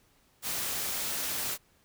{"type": "noise", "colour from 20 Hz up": "white", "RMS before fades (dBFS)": -33, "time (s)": [0.42, 1.58], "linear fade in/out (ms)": 50, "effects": ["pink hiss -66 dBFS RMS until 1.84 s"]}